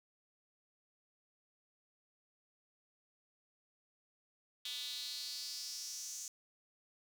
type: tone with high-pass filter sweep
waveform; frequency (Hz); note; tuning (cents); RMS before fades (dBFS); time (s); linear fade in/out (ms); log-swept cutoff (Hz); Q
square; 133.6; C3; +36; -44; 4.65-6.28; 2; 3500 to 6500; 5
effects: none